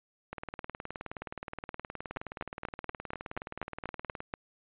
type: two click trains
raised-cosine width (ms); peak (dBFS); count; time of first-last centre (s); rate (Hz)
0.5; -23 / -19; 75 / 10; 0.33-4.204 / 2.17-4.339; 19.1 / 4.15
effects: resampled to 8000 Hz